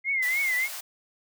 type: tone with vibrato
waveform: sine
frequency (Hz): 2093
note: C7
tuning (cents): 0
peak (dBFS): -23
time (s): 0.04-0.69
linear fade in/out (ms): 50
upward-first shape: triangle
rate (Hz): 3.4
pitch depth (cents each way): 120
type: high-pass noise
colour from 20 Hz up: white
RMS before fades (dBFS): -37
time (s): 0.22-0.81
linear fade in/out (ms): 10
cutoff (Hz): 580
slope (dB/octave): 48
effects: none